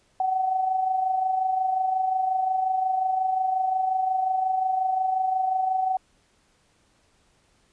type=tone with amplitude modulation; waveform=sine; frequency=754 Hz; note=F#5; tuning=32 cents sharp; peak=-19 dBFS; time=0.2-5.97 s; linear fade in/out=2 ms; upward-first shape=sine; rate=25.6 Hz; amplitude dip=50%; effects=pink hiss -64 dBFS RMS until 7.72 s + resampled to 22050 Hz

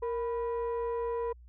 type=tone pair together; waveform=sine; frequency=466.2 / 987.8 Hz; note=A#4 / B5; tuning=0 / 0 cents; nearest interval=octave + minor second; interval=1300 cents; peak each=-29 / -35 dBFS; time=0.02-1.33 s; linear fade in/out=10 ms; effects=tanh soft clip ceiling -27 dBFS + added 60 Hz sine -50 dBFS peak until 1.48 s

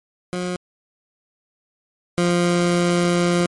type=tone pair in turn; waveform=20% pulse; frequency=179.5 / 174.69 Hz; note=F3 / F3; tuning=+48 / +1 cents; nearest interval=unison; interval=47 cents; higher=first; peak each=-18 / -11 dBFS; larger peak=second; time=0.33-0.56 / 2.18-3.46 s; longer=second; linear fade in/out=0 ms; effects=MP3 48 kbps

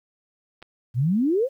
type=clicks; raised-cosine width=0.3 ms; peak=-35 / -26 dBFS; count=2; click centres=0.62 / 0.626 s
type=exponential sweep; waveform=sine; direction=up; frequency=111.3 to 564 Hz; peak=-18 dBFS; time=0.94-1.49 s; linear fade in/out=50 ms
effects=10-bit

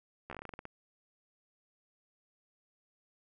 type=slowing click train; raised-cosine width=0.5 ms; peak=-28 dBFS; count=12; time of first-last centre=0.3-0.654 s; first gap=13 ms; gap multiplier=1.17; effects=none

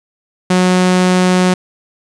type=tone; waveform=sawtooth; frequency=182.7 Hz; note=F#3; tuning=22 cents flat; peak=-5 dBFS; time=0.5-1.54 s; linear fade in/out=5 ms; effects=resampled to 22050 Hz

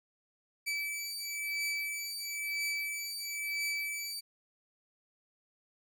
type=beating tone pair; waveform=sawtooth; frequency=2306 / 2307 Hz; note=D7 / D7; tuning=-32 / -31 cents; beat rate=1 Hz; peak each=-34 / -34 dBFS; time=0.66-4.21 s; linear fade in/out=20 ms; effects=none

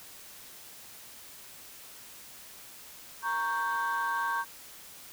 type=chord; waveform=sine; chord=G diminished; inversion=first; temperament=equal; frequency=932.3 / 1108.7 / 1568 Hz; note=Bb5 / Db6 / G6; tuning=0 / 0 / 0 cents; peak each=-31 dBFS; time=3.22-4.45 s; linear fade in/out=50 ms; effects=tanh soft clip ceiling -23 dBFS + white hiss -49 dBFS RMS until 5.12 s

